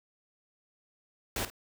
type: noise with echo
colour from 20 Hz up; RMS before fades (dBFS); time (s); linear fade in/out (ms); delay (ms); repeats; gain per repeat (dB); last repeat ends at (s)
pink; -33; 1.36-1.45; 2; 51; 1; -13; 1.501
effects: none